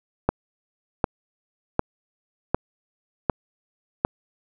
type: click train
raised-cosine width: 1 ms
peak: -4 dBFS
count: 6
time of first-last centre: 0.29-4.049 s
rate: 1.33 Hz
effects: none